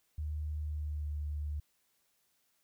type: tone with pitch glide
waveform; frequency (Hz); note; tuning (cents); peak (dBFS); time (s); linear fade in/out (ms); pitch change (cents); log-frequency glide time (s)
sine; 75.9 to 74.17; D#2 to D2; -42 to +18; -34; 0.18-1.6; 5; -40; 0.58-1.14
effects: white hiss -75 dBFS RMS until 2.63 s